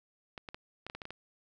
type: clicks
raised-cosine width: 0.3 ms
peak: -26 dBFS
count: 9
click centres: 0.378 / 0.488 / 0.545 / 0.866 / 0.899 / 0.95 / 1.018 / 1.054 / 1.106 s
effects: none